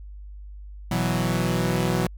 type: chord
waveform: sawtooth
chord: B suspended fourth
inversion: none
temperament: equal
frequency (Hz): 123.47 / 164.81 / 185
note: B2 / E3 / F#3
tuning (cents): 0 / 0 / 0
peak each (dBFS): -22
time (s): 0.91-2.07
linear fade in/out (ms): 5
effects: added 50 Hz sine -37 dBFS peak until 2.17 s